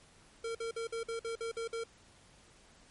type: tone bursts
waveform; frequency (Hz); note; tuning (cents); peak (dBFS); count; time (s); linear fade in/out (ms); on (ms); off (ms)
square; 457.9; A#4; -31; -36; 9; 0.44-1.838; 5; 110; 51
effects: pink hiss -61 dBFS RMS until 2.9 s + MP3 48 kbps